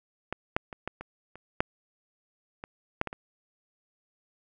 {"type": "clicks", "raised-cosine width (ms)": 0.5, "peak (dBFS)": [-16, -9, -24, -17, -24, -30, -8, -23, -10, -18, -23], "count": 11, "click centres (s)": [0.326, 0.565, 0.728, 0.876, 1.01, 1.356, 1.605, 2.639, 3.014, 3.073, 3.129], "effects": []}